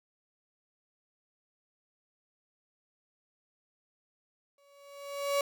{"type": "tone with exponential growth", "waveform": "35% pulse", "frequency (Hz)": 564, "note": "C#5", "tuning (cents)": 30, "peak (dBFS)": -23, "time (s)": [4.58, 5.41], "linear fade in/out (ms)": 2, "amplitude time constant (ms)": 180, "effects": []}